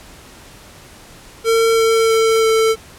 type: tone with pitch steps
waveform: square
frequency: 454 / 450.9 / 447.7 / 444.7 Hz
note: A#4 / A4 / A4 / A4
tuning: -46 / +42 / +30 / +18 cents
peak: -12 dBFS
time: 1.44-2.76 s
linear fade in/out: 50 ms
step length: 330 ms
effects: pink hiss -41 dBFS RMS until 2.98 s + low-pass 12000 Hz 12 dB/octave